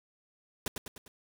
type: noise with echo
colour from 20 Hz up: pink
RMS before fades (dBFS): -33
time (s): 0.66-0.68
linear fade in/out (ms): 2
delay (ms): 100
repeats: 4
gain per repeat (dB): -5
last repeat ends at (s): 1.08
effects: none